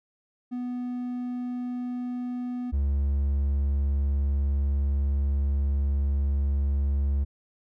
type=tone pair in turn; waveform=triangle; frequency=246.9 / 69.87 Hz; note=B3 / C#2; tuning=0 / +14 cents; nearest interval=octave + minor seventh; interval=2186 cents; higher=first; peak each=-27 / -20 dBFS; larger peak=second; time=0.51-2.72 / 2.72-7.25 s; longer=second; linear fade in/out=20 ms; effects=none